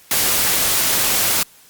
white noise, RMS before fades -17 dBFS, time 0.11-1.43 s, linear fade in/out 2 ms, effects white hiss -48 dBFS RMS until 1.69 s + Opus 48 kbps

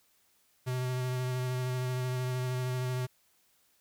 square tone with vibrato, 126.9 Hz, B2, 47 cents sharp, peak -31 dBFS, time 0.66-3.07 s, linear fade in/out 20 ms, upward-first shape sine, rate 13 Hz, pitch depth 15 cents each way, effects white hiss -69 dBFS RMS until 3.8 s

